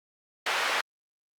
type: band-pass noise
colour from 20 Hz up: white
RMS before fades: -28 dBFS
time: 0.46-0.81 s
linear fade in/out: 5 ms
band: 660 to 2300 Hz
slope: 12 dB/octave
effects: Opus 48 kbps